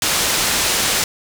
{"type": "low-pass noise", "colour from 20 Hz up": "white", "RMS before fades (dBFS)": -18, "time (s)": [0.02, 1.04], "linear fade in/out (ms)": 2, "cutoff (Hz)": 8100, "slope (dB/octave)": 12, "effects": []}